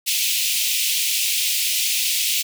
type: high-pass noise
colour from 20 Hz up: pink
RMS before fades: -21 dBFS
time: 0.06-2.43 s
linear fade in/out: 20 ms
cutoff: 2400 Hz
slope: 48 dB/octave
effects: none